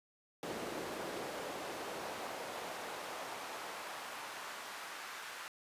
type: noise with high-pass filter sweep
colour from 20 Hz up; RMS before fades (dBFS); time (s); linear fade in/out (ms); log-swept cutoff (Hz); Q
brown; -44; 0.43-5.48; 0; 370 to 1300; 0.99
effects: resampled to 32000 Hz